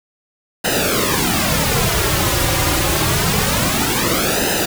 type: noise with flanger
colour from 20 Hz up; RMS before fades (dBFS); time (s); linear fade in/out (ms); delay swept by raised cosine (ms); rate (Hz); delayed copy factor
pink; -17; 0.64-4.66; 10; 0.88 to 4.58; 0.26; -0.8
effects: none